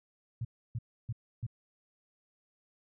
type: tone bursts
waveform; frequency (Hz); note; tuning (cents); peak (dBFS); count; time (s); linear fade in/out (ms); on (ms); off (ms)
sine; 116.1; A#2; -7; -32; 4; 0.41-1.466; 5; 39; 300
effects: none